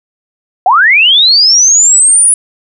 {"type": "linear sweep", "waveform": "sine", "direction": "up", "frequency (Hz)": [689, 9940], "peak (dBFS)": -3, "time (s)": [0.66, 2.34], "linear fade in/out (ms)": 2, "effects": []}